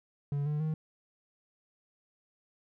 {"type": "tone with pitch steps", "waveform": "triangle", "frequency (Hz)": [142.8, 149.47, 156.45], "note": ["D3", "D3", "D#3"], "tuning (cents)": [-48, 31, 10], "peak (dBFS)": -27, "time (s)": [0.32, 0.74], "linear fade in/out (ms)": 2, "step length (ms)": 140, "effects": []}